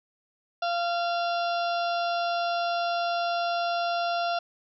harmonic tone, 690 Hz, F5, 21 cents flat, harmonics 1 / 2 / 4 / 5 / 6 / 7 / 8, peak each -26 / -32 / -38 / -40 / -42 / -43 / -44 dBFS, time 0.62-4.39 s, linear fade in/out 5 ms, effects none

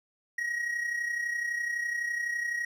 triangle tone with amplitude modulation, 1897 Hz, A#6, 30 cents sharp, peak -25 dBFS, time 0.38-2.65 s, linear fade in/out 5 ms, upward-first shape sine, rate 31.9 Hz, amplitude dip 55%, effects none

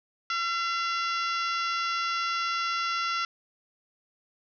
harmonic tone with a mistuned harmonic, 679 Hz, F5, 49 cents flat, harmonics 2 / 3 / 4 / 5 / 6 / 7 / 8 / 9, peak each -28 / -36 / -36 / -39 / -42 / -40 / -41 / -47 dBFS, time 0.3-3.25 s, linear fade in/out 2 ms, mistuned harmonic 4, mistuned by +27 cents, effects none

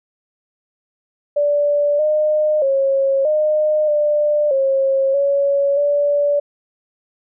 sine tone with pitch steps, 582 / 610 / 544 / 611 / 595 / 540 / 561 / 578 Hz, D5 / D#5 / C#5 / D#5 / D5 / C#5 / C#5 / D5, -16 / -34 / -33 / -32 / +22 / -45 / +21 / -28 cents, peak -13 dBFS, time 1.36-6.4 s, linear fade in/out 10 ms, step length 630 ms, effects none

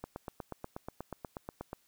click train, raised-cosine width 1 ms, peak -25 dBFS, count 15, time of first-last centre 0.04-1.731 s, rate 8.28 Hz, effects white hiss -70 dBFS RMS until 1.87 s

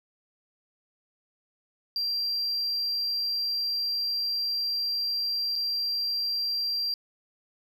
sine tone with dropouts, 4733 Hz, D8, 13 cents sharp, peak -24 dBFS, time 1.96-6.94 s, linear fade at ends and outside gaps 1 ms, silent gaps 5.556-5.56 s, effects tanh soft clip ceiling -24 dBFS

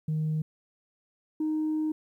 sine tone pair in turn, 155.56 / 310.2 Hz, D#3 / D#4, 0 / -5 cents, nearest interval octave, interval 1195 cents, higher second, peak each -24 dBFS, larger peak neither, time 0.08-0.42 / 1.4-1.92 s, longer second, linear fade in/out 5 ms, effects tanh soft clip ceiling -23 dBFS + 11-bit

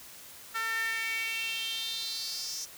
sawtooth tone with high-pass filter sweep, 451 Hz, A4, 43 cents sharp, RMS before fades -34 dBFS, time 0.54-2.66 s, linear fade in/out 20 ms, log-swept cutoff 1500 to 5900 Hz, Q 5.6, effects white hiss -49 dBFS RMS until 2.77 s

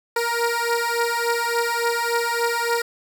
15% pulse beating tone pair, 467.5 / 471 Hz, A#4 / A#4, +5 / +18 cents, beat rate 3.5 Hz, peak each -17 / -17 dBFS, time 0.16-2.82 s, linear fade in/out 5 ms, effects none

